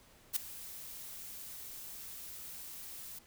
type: noise with ADSR envelope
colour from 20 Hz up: blue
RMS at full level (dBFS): -29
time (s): 0.33-3.19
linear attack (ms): 32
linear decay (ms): 6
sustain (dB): -18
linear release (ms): 7
effects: pink hiss -62 dBFS RMS until 3.26 s